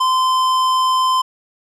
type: tone with tanh clipping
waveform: sine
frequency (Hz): 1032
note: C6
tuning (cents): -24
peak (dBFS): -15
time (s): 0-1.22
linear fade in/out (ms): 10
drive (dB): 15
effects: none